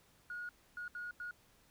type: tone bursts at uneven times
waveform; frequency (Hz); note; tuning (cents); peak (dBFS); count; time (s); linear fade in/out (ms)
sine; 1444; F#6; -43; -40; 4; 0.3-0.49 / 0.77-0.88 / 0.95-1.11 / 1.2-1.31; 2
effects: tanh soft clip ceiling -36 dBFS + pink hiss -68 dBFS RMS until 1.7 s